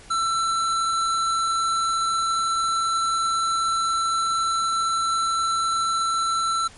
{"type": "tone", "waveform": "square", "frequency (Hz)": 1338, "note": "E6", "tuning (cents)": 25, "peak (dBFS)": -21, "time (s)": [0.1, 6.68], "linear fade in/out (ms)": 10, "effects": ["pink hiss -47 dBFS RMS until 6.77 s", "MP3 48 kbps"]}